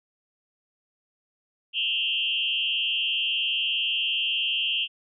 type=tone with frequency modulation; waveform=sine; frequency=2960 Hz; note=F#7; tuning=in tune; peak=-23 dBFS; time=1.73-4.88 s; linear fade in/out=50 ms; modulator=121 Hz; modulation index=2.3; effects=none